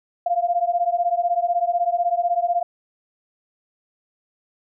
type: beating tone pair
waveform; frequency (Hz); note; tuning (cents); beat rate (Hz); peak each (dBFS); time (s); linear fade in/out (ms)
sine; 689 / 705; F5 / F5; -24 / +16; 16; -21; 0.26-2.63; 5
effects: none